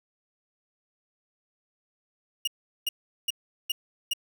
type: tone bursts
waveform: 40% pulse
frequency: 2853 Hz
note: F7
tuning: 36 cents sharp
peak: -23 dBFS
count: 5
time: 2.45-4.135 s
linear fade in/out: 5 ms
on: 25 ms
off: 390 ms
effects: none